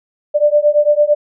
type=beating tone pair; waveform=sine; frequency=588 / 596.9 Hz; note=D5 / D5; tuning=+2 / +28 cents; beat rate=8.9 Hz; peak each=-12 dBFS; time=0.34-1.15 s; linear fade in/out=20 ms; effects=none